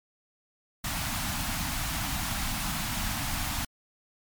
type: band-stop noise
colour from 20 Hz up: pink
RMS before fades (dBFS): -31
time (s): 0.84-3.65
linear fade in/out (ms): 5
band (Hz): 290 to 670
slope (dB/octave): 48
effects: MP3 96 kbps